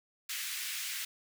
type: high-pass noise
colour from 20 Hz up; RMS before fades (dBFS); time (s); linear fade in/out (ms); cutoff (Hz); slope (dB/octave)
pink; -38; 0.29-1.05; 5; 1800; 24
effects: none